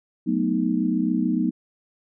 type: chord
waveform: sine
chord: B dominant seventh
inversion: second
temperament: equal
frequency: 185 / 220 / 246.9 / 311.1 Hz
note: F#3 / A3 / B3 / D#4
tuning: 0 / 0 / 0 / 0 cents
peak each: -26 / -26 / -24 / -25 dBFS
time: 0.26-1.51 s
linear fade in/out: 20 ms
effects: none